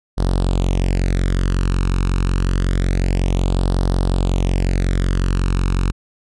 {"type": "tone with flanger", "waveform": "sawtooth", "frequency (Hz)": 45.46, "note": "F#1", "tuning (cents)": -30, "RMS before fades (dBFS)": -17, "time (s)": [0.17, 5.92], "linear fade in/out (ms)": 20, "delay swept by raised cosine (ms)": [0.21, 0.76], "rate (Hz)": 0.27, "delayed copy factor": 0.8, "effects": ["resampled to 22050 Hz"]}